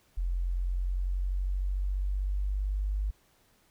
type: exponential sweep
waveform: sine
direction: up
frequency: 43.69 to 50.5 Hz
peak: -27 dBFS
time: 0.17-3.11 s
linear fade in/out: 10 ms
effects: pink hiss -66 dBFS RMS until 3.7 s